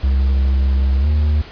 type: tone with pitch glide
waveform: triangle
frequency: 66.8 to 74.98 Hz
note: C2 to D2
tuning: +36 to +36 cents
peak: -10 dBFS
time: 0.03-1.42 s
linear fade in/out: 10 ms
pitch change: +200 cents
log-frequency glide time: 1-1.07 s
effects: pink hiss -37 dBFS RMS until 1.51 s + resampled to 11025 Hz